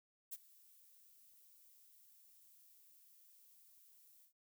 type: noise with ADSR envelope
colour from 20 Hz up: violet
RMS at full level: -44 dBFS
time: 0.31-4.33 s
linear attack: 21 ms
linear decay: 35 ms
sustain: -22 dB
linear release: 100 ms
effects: none